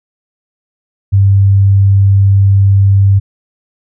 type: tone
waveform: sine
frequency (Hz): 98.5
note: G2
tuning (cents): +9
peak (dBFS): -4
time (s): 1.12-3.2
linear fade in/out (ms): 20
effects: none